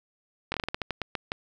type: slowing click train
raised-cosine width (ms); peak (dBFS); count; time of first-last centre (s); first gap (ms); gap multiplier
0.3; -13; 12; 0.52-1.319; 21; 1.23
effects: none